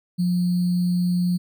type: tone with sample-and-hold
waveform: sine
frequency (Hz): 177.9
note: F3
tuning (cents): +32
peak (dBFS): -18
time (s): 0.18-1.38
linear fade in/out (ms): 20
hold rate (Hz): 4410
effects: none